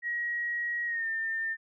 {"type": "tone with pitch glide", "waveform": "sine", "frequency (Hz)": [1900, 1802.7], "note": ["A#6", "A6"], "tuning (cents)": [33, 42], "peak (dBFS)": -29, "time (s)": [0.02, 1.57], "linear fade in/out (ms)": 50, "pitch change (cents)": -91, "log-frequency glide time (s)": [0.86, 1.07], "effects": []}